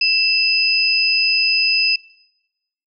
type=tone pair together; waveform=sine; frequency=2658 / 5018 Hz; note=E7 / D#8; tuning=+14 / +14 cents; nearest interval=major seventh; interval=1100 cents; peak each=-16 dBFS; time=0.01-1.96 s; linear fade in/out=5 ms; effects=noise-tail reverb RT60 1.0 s tail -24 dB re dry